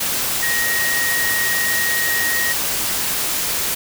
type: tone in noise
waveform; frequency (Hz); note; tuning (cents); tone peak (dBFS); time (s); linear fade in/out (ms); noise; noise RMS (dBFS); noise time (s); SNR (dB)
sine; 1881; A#6; +15; -19; 0.42-2.53; 10; white; -21; 0-3.75; -1
effects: none